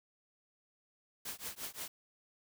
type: noise with tremolo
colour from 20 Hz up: white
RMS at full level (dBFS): -40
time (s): 1.25-1.88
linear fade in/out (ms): 5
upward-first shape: triangle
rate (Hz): 5.7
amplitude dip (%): 100
effects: none